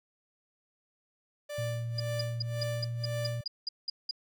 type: tone with tremolo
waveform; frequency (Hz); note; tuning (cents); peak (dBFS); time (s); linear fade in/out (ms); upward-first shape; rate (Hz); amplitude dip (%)
45% pulse; 588; D5; +2; -34; 1.49-3.44; 10; sine; 1.9; 90
type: tone with pitch glide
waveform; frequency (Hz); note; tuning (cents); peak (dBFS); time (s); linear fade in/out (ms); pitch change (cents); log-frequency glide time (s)
sine; 116.54 to 118.3; A#2 to A#2; 0 to +26; -32; 1.58-3.41; 5; +26; 2.03-3.17
type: tone bursts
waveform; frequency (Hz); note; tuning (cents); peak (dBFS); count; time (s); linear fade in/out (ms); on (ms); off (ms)
sine; 4877; D#8; -35; -30; 11; 1.98-4.111; 5; 21; 190
effects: none